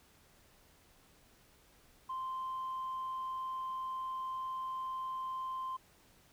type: tone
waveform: sine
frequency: 1043 Hz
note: C6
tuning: 6 cents flat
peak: -35 dBFS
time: 2.09-5.77 s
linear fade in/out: 10 ms
effects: tanh soft clip ceiling -34 dBFS + pink hiss -65 dBFS RMS until 6.32 s